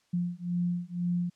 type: beating tone pair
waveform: sine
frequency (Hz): 174.61 / 176.61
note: F3 / F3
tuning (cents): 0 / +20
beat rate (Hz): 2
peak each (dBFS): -31 / -31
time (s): 0.13-1.3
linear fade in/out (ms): 10
effects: white hiss -70 dBFS RMS until 1.35 s + low-pass 7000 Hz 12 dB/octave